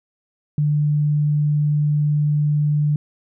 sine tone, 148.5 Hz, D3, 20 cents sharp, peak -15 dBFS, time 0.58-2.96 s, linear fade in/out 2 ms, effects none

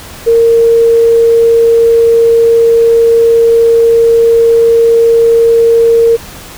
sine tone, 461.4 Hz, A#4, 18 cents flat, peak -3 dBFS, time 0.26-6.17 s, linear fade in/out 20 ms, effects pink hiss -29 dBFS RMS until 6.57 s

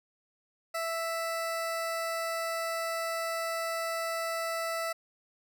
20% pulse tone, 660 Hz, E5, 2 cents sharp, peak -26 dBFS, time 0.74-4.93 s, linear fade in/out 10 ms, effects none

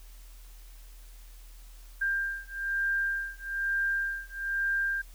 sine beating tone pair, 1591 / 1592.1 Hz, G6 / G6, +25 / +26 cents, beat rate 1.1 Hz, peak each -31 dBFS, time 2.01-5.02 s, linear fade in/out 10 ms, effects added 40 Hz sine -46 dBFS peak until 5.14 s + white hiss -58 dBFS RMS until 5.14 s

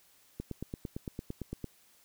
click train, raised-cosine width 3 ms, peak -24 dBFS, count 12, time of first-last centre 0.4-1.643 s, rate 8.85 Hz, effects white hiss -64 dBFS RMS until 2.04 s

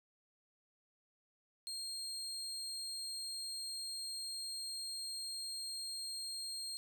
30% pulse tone, 4217 Hz, C8, 13 cents sharp, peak -38 dBFS, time 1.67-6.77 s, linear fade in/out 0 ms, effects none

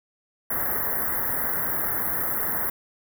white band-stop noise, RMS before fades -26 dBFS, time 0.5-2.7 s, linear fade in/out 5 ms, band 2000 to 11000 Hz, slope 96 dB/octave, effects none

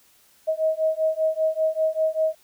sine beating tone pair, 631 / 636.1 Hz, D#5 / D#5, +24 / +38 cents, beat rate 5.1 Hz, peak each -23 dBFS, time 0.47-2.35 s, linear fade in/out 20 ms, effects white hiss -58 dBFS RMS until 2.43 s

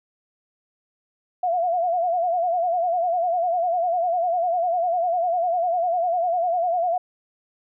sine tone with vibrato, 698.5 Hz, F5, in tune, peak -19 dBFS, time 1.43-6.98 s, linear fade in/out 5 ms, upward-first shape sine, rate 10 Hz, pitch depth 91 cents each way, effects none

